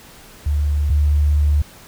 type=tone pair in turn; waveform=sine; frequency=73.42 / 73.72 Hz; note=D2 / D2; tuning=0 / +7 cents; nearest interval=unison; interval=7 cents; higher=second; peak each=-15 / -12 dBFS; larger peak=second; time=0.46-0.9 / 0.9-1.62 s; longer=second; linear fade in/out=5 ms; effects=pink hiss -43 dBFS RMS until 1.87 s